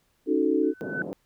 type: chord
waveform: sine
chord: D# half-diminished seventh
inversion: third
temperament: equal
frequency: 277.2 / 311.1 / 370 / 440 Hz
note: C#4 / D#4 / F#4 / A4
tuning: 0 / 0 / 0 / 0 cents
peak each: -27 / -24 / -27 / -26 dBFS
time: 0.26-0.74 s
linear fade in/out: 50 ms
type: tone with exponential growth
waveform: sine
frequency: 1509 Hz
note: F#6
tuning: 34 cents sharp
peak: -24 dBFS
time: 0.63-1.02 s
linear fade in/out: 2 ms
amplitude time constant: 84 ms
type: band-pass noise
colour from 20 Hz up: pink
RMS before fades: -34 dBFS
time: 0.81-1.13 s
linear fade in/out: 0 ms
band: 180 to 580 Hz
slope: 24 dB/octave
effects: pink hiss -69 dBFS RMS until 1.25 s